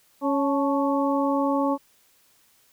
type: harmonic tone with a mistuned harmonic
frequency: 277.3 Hz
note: C#4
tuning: 1 cent sharp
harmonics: 1 / 2 / 3 / 4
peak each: -23 / -26 / -28 / -29 dBFS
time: 0.21-1.78 s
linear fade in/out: 50 ms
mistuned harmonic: 3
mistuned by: +72 cents
effects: white hiss -61 dBFS RMS until 2.72 s